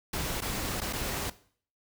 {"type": "noise with dropouts", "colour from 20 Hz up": "pink", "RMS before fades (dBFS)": -33, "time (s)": [0.13, 1.3], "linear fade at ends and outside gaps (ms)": 5, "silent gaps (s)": [[0.407, 0.419], [0.805, 0.815], [0.928, 0.932]], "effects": ["noise-tail reverb RT60 0.5 s tail -17 dB re dry"]}